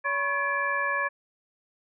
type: tone cluster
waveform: sine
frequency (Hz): 566 / 996 / 1098 / 1704 / 2350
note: C#5 / B5 / C#6 / G#6 / D7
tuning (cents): +36 / +14 / -17 / +44 / +1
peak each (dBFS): -34 / -36 / -30 / -27 / -35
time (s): 0.04-1.09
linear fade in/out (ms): 20
effects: none